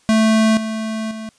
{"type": "tone with level steps", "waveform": "square", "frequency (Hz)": 220, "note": "A3", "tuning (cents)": 0, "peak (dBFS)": [-12, -22, -28], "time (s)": [0.09, 1.29], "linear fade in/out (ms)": 0, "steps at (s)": [0.57, 1.11], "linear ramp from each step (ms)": 2, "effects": ["white hiss -56 dBFS RMS until 1.38 s", "resampled to 22050 Hz"]}